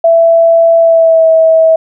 sine tone with pitch glide, 665 to 646.8 Hz, E5 to E5, +15 to -33 cents, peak -3 dBFS, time 0.04-1.76 s, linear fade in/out 5 ms, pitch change -48 cents, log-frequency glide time 0.79-1.28 s, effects none

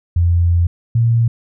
sine tone pair in turn, 86 / 116.2 Hz, F2 / A#2, -26 / -5 cents, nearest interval perfect fourth, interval 521 cents, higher second, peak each -10 dBFS, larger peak neither, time 0.16-0.67 / 0.95-1.28 s, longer first, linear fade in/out 5 ms, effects none

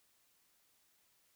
silence, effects white hiss -73 dBFS RMS until 1.35 s

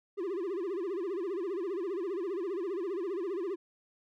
triangle tone with vibrato, 369.3 Hz, F#4, 3 cents flat, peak -30 dBFS, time 0.17-3.56 s, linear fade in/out 20 ms, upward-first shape sine, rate 15 Hz, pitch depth 180 cents each way, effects none

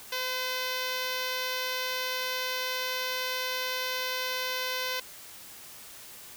5% pulse tone with notch filter, 510 Hz, C5, 44 cents flat, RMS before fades -32 dBFS, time 0.12-5 s, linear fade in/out 5 ms, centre 7300 Hz, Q 1.7, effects white hiss -47 dBFS RMS until 6.36 s

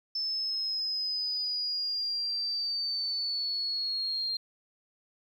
sine linear sweep, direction down, 5274 to 4186 Hz, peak -29 dBFS, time 0.15-4.37 s, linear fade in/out 5 ms, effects 10-bit

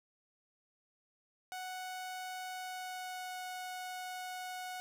sawtooth tone with pitch glide, 740 to 735.3 Hz, F#5 to F#5, 0 to -11 cents, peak -37 dBFS, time 1.52-4.8 s, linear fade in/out 0 ms, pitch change -11 cents, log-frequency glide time 2.51-3.42 s, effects none

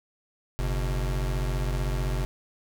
square tone pair together, 46.97 / 125.4 Hz, F#1 / B2, +27 / +27 cents, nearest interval octave + perfect fourth, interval 1700 cents, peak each -27 / -32 dBFS, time 0.59-2.25 s, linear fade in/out 0 ms, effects none

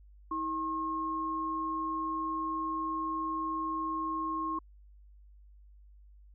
sine tone pair together, 320.2 / 1077 Hz, D#4 / C6, +50 / +50 cents, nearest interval octave + major sixth, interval 2100 cents, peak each -37 / -32 dBFS, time 0.31-4.59 s, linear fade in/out 5 ms, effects added 50 Hz sine -53 dBFS peak until 6.34 s

